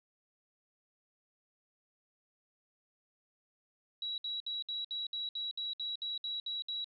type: tone bursts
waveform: sine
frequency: 3891 Hz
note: B7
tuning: 27 cents flat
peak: -35 dBFS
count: 13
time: 4.02-6.844 s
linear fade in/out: 2 ms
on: 160 ms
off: 62 ms
effects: none